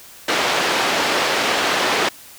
pink band-pass noise, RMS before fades -19 dBFS, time 0.28-2.09 s, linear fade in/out 5 ms, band 430 to 4500 Hz, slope 12 dB/octave, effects white hiss -42 dBFS RMS until 2.38 s

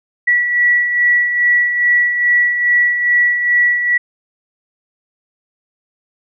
sine beating tone pair, 1941 / 1943.4 Hz, B6 / B6, -31 / -28 cents, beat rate 2.4 Hz, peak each -20 / -11 dBFS, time 0.27-3.98 s, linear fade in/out 10 ms, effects none

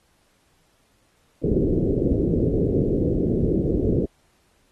white low-pass noise, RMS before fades -21 dBFS, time 1.43-4.06 s, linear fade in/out 10 ms, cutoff 460 Hz, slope 48 dB/octave, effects pink hiss -64 dBFS RMS until 4.71 s + AAC 32 kbps

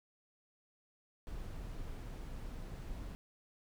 brown noise, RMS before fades -44 dBFS, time 1.27-3.15 s, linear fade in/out 0 ms, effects none

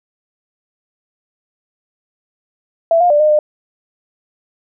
sine tone with pitch steps, 665 / 708 / 590 / 610 / 603 Hz, E5 / F5 / D5 / D#5 / D5, +15 / +23 / +8 / -34 / +46 cents, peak -8 dBFS, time 2.91-3.39 s, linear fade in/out 2 ms, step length 96 ms, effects none

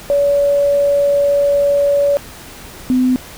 sine tone pair in turn, 569 / 254.2 Hz, C#5 / C4, +45 / -50 cents, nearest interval octave + major second, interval 1395 cents, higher first, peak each -10 dBFS, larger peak neither, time 0.1-2.17 / 2.9-3.16 s, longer first, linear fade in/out 0 ms, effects pink hiss -35 dBFS RMS until 3.37 s

